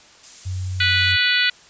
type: noise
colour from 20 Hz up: violet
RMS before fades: -33 dBFS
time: 0.23-1.13 s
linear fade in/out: 10 ms
type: tone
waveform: sine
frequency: 92.5 Hz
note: F#2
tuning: in tune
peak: -23 dBFS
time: 0.45-1.17 s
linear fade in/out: 20 ms
type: harmonic tone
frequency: 492.4 Hz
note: B4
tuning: 5 cents flat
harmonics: 3 / 4 / 5 / 6 / 7 / 8 / 9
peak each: -21 / -22 / -23 / -24 / -24 / -25 / -26 dBFS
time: 0.8-1.5 s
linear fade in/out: 5 ms
effects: white hiss -48 dBFS RMS until 1.69 s + resampled to 16000 Hz